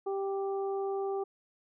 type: harmonic tone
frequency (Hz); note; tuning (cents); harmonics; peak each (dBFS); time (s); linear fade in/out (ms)
392; G4; 0; 1 / 2 / 3; -31 / -38 / -46; 0.06-1.24; 10
effects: none